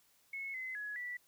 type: tone with pitch steps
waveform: sine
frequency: 2189 / 2043 / 1684 / 1961 Hz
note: C#7 / C7 / G#6 / B6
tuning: -22 / -42 / +24 / -13 cents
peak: -39 dBFS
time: 0.33-1.17 s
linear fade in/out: 5 ms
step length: 210 ms
effects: white hiss -70 dBFS RMS until 1.27 s